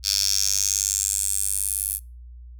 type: tone with high-pass filter sweep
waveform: 10% pulse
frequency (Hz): 99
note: G2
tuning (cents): +18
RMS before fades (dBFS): -24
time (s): 0.03-2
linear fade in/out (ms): 50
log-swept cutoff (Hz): 4900 to 11000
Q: 4.4
effects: noise-tail reverb RT60 0.3 s tail -25 dB re dry + added 60 Hz sine -39 dBFS peak until 2.59 s